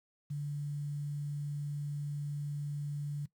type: tone with quantisation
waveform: sine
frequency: 145.5 Hz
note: D3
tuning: 16 cents flat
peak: -34 dBFS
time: 0.3-3.26 s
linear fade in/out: 10 ms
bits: 10
effects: noise-tail reverb RT60 0.1 s tail -18 dB re dry